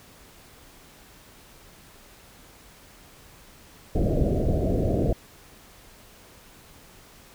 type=low-pass noise; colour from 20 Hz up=pink; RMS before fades=-23 dBFS; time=3.95-5.13 s; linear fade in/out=5 ms; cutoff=690 Hz; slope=96 dB/octave; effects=pink hiss -51 dBFS RMS until 7.34 s